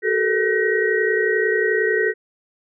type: tone cluster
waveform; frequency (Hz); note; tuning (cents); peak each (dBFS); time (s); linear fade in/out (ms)
sine; 377.8 / 435 / 466.2 / 1524 / 1893; F#4 / A4 / A#4 / G6 / A#6; +36 / -20 / 0 / -49 / +26; -23 / -20 / -29 / -27 / -21; 0.02-2.14; 50
effects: none